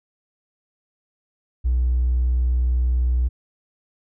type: tone with hard clipping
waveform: sine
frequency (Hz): 61.74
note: B1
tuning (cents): 0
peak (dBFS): -17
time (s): 1.64-3.29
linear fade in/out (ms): 20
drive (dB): 1
effects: none